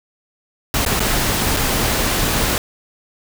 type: noise with dropouts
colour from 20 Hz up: pink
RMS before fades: -18 dBFS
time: 0.74-2.58 s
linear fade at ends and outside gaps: 1 ms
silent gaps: 0.851-0.862 / 0.995-1.003 / 1.566-1.57 s
effects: none